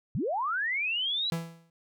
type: linear sweep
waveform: sine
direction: up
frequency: 93.9 to 4000 Hz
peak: -27 dBFS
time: 0.15-1.3 s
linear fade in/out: 0 ms
type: tone with exponential decay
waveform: 45% pulse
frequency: 166.3 Hz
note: E3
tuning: 16 cents sharp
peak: -26 dBFS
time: 1.32-1.7 s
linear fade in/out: 2 ms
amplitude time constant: 82 ms
effects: none